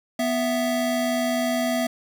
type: tone pair together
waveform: square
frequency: 246.9 / 661.1 Hz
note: B3 / E5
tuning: 0 / +5 cents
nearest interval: octave + perfect fourth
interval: 1705 cents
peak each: -25 / -25 dBFS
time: 0.19-1.87 s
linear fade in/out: 5 ms
effects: 10-bit